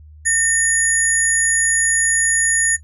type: tone cluster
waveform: sine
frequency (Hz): 1825 / 6840 / 10460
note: A#6 / A8 / E9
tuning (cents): -37 / -50 / -15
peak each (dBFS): -18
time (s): 0.25-2.77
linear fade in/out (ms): 20
effects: noise-tail reverb RT60 0.1 s tail -17 dB re dry + added 76 Hz sine -39 dBFS peak until 2.83 s